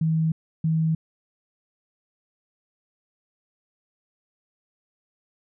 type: tone pair in turn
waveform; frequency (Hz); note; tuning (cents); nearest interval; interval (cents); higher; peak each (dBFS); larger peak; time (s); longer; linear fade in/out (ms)
sine; 160.3 / 160.3; E3 / E3; -48 / -48; unison; 0; neither; -19; neither; 0.01-0.32 / 0.64-0.95; neither; 5
effects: none